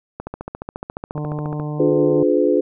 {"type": "click train", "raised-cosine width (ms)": 1, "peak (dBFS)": -14, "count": 21, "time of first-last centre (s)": [0.2, 1.599], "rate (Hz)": 14.3}
{"type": "harmonic tone", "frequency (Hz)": 149.7, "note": "D3", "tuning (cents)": 33, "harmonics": [1, 2, 3, 4, 5, 6, 7], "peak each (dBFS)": [-24, -30, -34, -36, -38, -40, -41], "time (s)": [1.15, 2.23], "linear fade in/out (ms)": 2}
{"type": "chord", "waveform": "sine", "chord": "D diminished seventh", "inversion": "none", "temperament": "just", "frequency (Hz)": [293.7, 352.4, 422.9, 507.5], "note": ["D4", "F4", "Ab4", "Cb5"], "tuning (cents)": [0, 16, 31, 47], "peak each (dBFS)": -19, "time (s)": [1.79, 2.61], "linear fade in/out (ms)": 10}
{"effects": []}